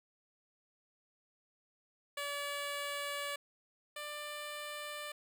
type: tone pair in turn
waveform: 10% pulse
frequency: 573 / 592.9 Hz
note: D5 / D5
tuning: -43 / +16 cents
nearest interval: minor second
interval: 59 cents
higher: second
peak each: -29 / -33 dBFS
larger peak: first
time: 2.17-3.36 / 3.96-5.12 s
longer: first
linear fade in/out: 5 ms
effects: none